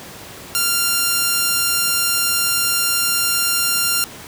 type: tone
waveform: 5% pulse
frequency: 1390 Hz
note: F6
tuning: 9 cents flat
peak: -4 dBFS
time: 0.55-4.04 s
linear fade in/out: 0 ms
effects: pink hiss -36 dBFS RMS until 4.27 s + high-pass 80 Hz 12 dB/octave